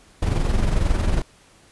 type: noise with amplitude modulation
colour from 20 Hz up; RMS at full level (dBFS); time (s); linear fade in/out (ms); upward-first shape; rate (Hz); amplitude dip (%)
brown; -17; 0.22-1.22; 5; sine; 22.1; 55
effects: pink hiss -53 dBFS RMS until 1.71 s + resampled to 24000 Hz